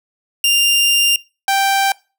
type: tone pair in turn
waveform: sawtooth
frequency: 2794 / 784 Hz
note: F7 / G5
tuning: 0 / 0 cents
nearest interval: octave + minor seventh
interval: 2200 cents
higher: first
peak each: -8 / -9 dBFS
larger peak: first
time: 0.44-1.16 / 1.48-1.92 s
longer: first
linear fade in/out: 2 ms
effects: noise-tail reverb RT60 0.3 s tail -22 dB re dry